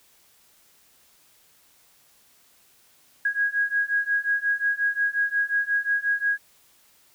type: beating tone pair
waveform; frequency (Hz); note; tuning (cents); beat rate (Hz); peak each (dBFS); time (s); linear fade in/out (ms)
sine; 1644 / 1649.6; G#6 / G#6; -18 / -12; 5.6; -25 / -24; 3.25-6.38; 5
effects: white hiss -59 dBFS RMS until 7.14 s